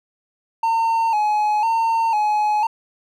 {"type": "tone with vibrato", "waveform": "triangle", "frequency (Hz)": 876, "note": "A5", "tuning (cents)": -8, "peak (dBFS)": -14, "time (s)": [0.63, 2.67], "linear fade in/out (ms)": 5, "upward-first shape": "square", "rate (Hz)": 1, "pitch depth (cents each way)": 64, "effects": []}